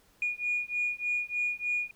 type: beating tone pair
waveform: sine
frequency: 2442 / 2445.3 Hz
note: D#7 / D#7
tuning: -33 / -31 cents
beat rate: 3.3 Hz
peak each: -31 dBFS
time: 0.22-1.91 s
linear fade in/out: 2 ms
effects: tanh soft clip ceiling -21 dBFS + pink hiss -64 dBFS RMS until 1.95 s